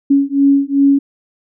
sine beating tone pair, 277.2 / 279.8 Hz, C#4 / C#4, 0 / +16 cents, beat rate 2.6 Hz, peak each -12 dBFS, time 0.1-0.99 s, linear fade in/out 10 ms, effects none

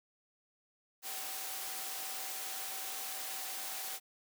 sine tone in noise, 767 Hz, G5, 38 cents flat, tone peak -51 dBFS, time 1.02-4 s, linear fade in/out 50 ms, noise white, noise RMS -41 dBFS, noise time 1.02-4 s, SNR -13 dB, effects high-pass 400 Hz 12 dB/octave

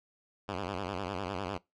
5% pulse tone with vibrato, 94.7 Hz, F#2, 41 cents sharp, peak -23 dBFS, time 0.48-1.58 s, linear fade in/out 10 ms, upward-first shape sine, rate 9.9 Hz, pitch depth 150 cents each way, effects noise-tail reverb RT60 0.2 s tail -22 dB re dry + low-pass 4000 Hz 12 dB/octave

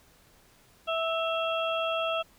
harmonic tone with a mistuned harmonic, 655 Hz, E5, 11 cents flat, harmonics 1 / 2 / 4 / 5, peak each -29 / -32 / -35 / -36 dBFS, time 0.87-2.23 s, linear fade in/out 20 ms, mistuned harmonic 4, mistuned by +56 cents, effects pink hiss -60 dBFS RMS until 2.38 s

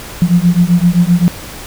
sine beating tone pair, 171.3 / 179 Hz, F3 / F3, -33 / +43 cents, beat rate 7.7 Hz, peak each -10 dBFS, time 0.22-1.28 s, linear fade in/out 0 ms, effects pink hiss -29 dBFS RMS until 1.66 s

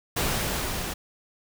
pink noise with level ramp, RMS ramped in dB -25 to -32 dBFS, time 0.16-0.94 s, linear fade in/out 10 ms, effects none

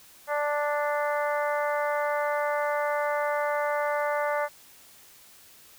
harmonic tone, 293.7 Hz, D4, in tune, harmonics 2 / 3 / 4 / 5 / 6 / 7, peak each -27 / -31 / -33 / -35 / -37 / -38 dBFS, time 0.27-4.49 s, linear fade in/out 50 ms, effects white hiss -53 dBFS RMS until 5.78 s

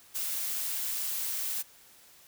blue noise, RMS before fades -33 dBFS, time 0.14-1.63 s, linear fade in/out 20 ms, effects white hiss -57 dBFS RMS until 2.27 s

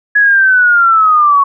sine linear sweep, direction down, 1688 to 1103 Hz, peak -5 dBFS, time 0.15-1.44 s, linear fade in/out 10 ms, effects none

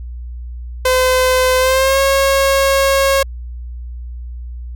sawtooth tone with pitch glide, 512 to 545.6 Hz, C5 to C#5, -38 to -28 cents, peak -7 dBFS, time 0.85-3.23 s, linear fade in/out 5 ms, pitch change +110 cents, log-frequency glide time 1.58-2 s, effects added 60 Hz sine -25 dBFS peak until 4.75 s

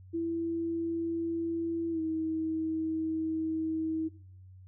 sine tone with pitch glide, 332.7 to 319.5 Hz, E4 to D#4, +16 to +46 cents, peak -29 dBFS, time 0.13-4.09 s, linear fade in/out 20 ms, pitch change -70 cents, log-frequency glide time 1.91-2 s, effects noise-tail reverb RT60 0.6 s tail -19 dB re dry + added 93 Hz sine -49 dBFS peak until 4.67 s

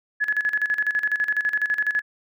sine tone with tremolo, 1700 Hz, G#6, 40 cents sharp, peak -18 dBFS, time 0.2-2.02 s, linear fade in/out 20 ms, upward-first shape square, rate 12 Hz, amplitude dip 75%, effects none

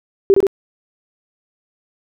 sine tone with echo, 392 Hz, G4, in tune, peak -6 dBFS, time 0.3-0.34 s, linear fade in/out 0 ms, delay 64 ms, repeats 2, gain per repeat -2 dB, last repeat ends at 0.468 s, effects none

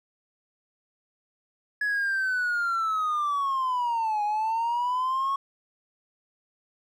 triangle linear two-way sweep, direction down then up, 1694 to 826 to 1105 Hz, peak -21 dBFS, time 1.81-5.36 s, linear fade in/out 5 ms, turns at 4.23 s, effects tanh soft clip ceiling -19 dBFS

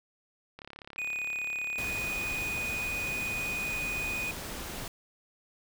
click train, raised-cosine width 0.3 ms, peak -28 dBFS, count 65, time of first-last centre 0.59-2.413 s, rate 35.1 Hz
triangle tone, 2480 Hz, D#7, 6 cents flat, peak -30 dBFS, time 0.98-4.31 s, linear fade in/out 2 ms
pink noise, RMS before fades -39 dBFS, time 1.78-4.88 s, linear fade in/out 2 ms
effects none

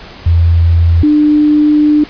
sine tone pair in turn, 84.2 / 299.4 Hz, E2 / D4, +37 / +33 cents, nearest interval octave + minor seventh, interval 2196 cents, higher second, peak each -5 dBFS, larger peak neither, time 0.26-1.03 / 1.03-2.04 s, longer second, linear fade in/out 5 ms, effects pink hiss -32 dBFS RMS until 2.09 s + resampled to 11025 Hz

